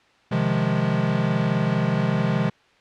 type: chord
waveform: square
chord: F minor seventh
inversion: second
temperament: equal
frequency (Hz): 130.81 / 155.56 / 174.61 / 207.7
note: C3 / Eb3 / F3 / Ab3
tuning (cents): 0 / 0 / 0 / 0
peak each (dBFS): -26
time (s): 0.31-2.5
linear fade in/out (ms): 10
effects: white hiss -57 dBFS RMS until 2.8 s + low-pass 3000 Hz 12 dB/octave